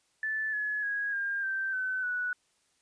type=tone with pitch steps; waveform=sine; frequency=1749 / 1700.2 / 1652.7 / 1606.6 / 1561.8 / 1518.2 / 1475.8 Hz; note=A6 / G#6 / G#6 / G6 / G6 / F#6 / F#6; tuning=-11 / +40 / -9 / +42 / -7 / +44 / -5 cents; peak=-29 dBFS; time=0.23-2.33 s; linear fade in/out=2 ms; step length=300 ms; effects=white hiss -71 dBFS RMS until 2.81 s + resampled to 22050 Hz